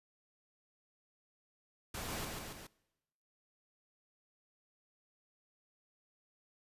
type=noise with echo; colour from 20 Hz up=pink; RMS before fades=-42 dBFS; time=1.94-2.25 s; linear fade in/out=5 ms; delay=140 ms; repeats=3; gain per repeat=-3 dB; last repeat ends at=2.67 s; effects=noise-tail reverb RT60 1.0 s tail -23 dB re dry + resampled to 32000 Hz